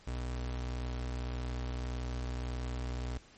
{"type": "tone", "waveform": "35% pulse", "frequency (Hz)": 61.74, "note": "B1", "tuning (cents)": 0, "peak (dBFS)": -33, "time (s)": [0.07, 3.18], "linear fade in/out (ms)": 5, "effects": ["pink hiss -59 dBFS RMS until 3.37 s", "MP3 32 kbps"]}